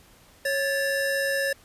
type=tone pair together; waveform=square; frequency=550.3 / 1747 Hz; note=C#5 / A6; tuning=-13 / -13 cents; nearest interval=octave + minor sixth; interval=2000 cents; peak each=-27 dBFS; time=0.45-1.53 s; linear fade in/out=5 ms; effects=pink hiss -55 dBFS RMS until 1.64 s + resampled to 32000 Hz